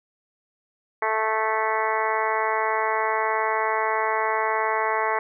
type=harmonic tone; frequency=219.2 Hz; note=A3; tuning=6 cents flat; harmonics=2 / 3 / 4 / 5 / 6 / 7 / 8 / 9 / 10; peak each=-29 / -30 / -26 / -27 / -34 / -34 / -34 / -30 / -36 dBFS; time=1.02-5.19 s; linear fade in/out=2 ms; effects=none